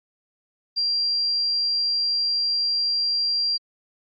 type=tone; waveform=sine; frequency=4748 Hz; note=D8; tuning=18 cents sharp; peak=-20 dBFS; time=0.76-3.58 s; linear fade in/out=20 ms; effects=AAC 32 kbps